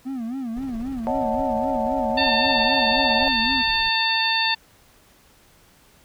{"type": "tone with vibrato", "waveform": "triangle", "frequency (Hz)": 246.9, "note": "B3", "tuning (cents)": 0, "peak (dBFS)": -24, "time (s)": [0.05, 3.63], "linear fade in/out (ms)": 20, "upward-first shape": "sine", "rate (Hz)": 3.8, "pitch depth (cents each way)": 170}
{"type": "noise with tremolo", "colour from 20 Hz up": "brown", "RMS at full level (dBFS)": -36, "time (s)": [0.56, 3.9], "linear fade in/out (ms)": 10, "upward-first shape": "triangle", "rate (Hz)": 17, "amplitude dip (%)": 60}
{"type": "chord", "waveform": "sine", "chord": "D# half-diminished seventh", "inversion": "third", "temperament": "equal", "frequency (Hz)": [554.4, 622.3, 740, 880], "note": ["C#5", "D#5", "F#5", "A5"], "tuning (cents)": [0, 0, 0, 0], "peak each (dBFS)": -27, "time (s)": [1.07, 3.28], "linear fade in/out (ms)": 0}
{"type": "harmonic tone", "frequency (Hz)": 898, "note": "A5", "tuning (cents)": 35, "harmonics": [1, 2, 3, 4, 5], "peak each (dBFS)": [-25, -25, -25, -25, -25], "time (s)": [2.17, 4.55], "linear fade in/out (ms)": 10}
{"effects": ["pink hiss -55 dBFS RMS until 6.04 s"]}